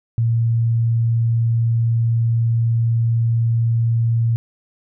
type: tone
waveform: sine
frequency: 115.5 Hz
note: A#2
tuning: 16 cents flat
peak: -14 dBFS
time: 0.18-4.36 s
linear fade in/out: 0 ms
effects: none